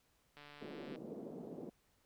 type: click train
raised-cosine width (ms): 0.3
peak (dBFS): -39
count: 87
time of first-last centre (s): 0.37-0.959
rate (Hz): 146
type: band-pass noise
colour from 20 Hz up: white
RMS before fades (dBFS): -48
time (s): 0.61-1.7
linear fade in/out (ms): 10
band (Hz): 170 to 480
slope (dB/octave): 24
effects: pink hiss -75 dBFS RMS until 2.05 s